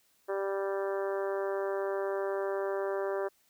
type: harmonic tone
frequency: 196 Hz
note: G3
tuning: in tune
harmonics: 2 / 3 / 4 / 5 / 6 / 7 / 8 / 9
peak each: -32 / -35 / -43 / -43 / -44 / -48 / -46 / -50 dBFS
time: 0.28-3.29 s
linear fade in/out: 20 ms
effects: white hiss -69 dBFS RMS until 3.49 s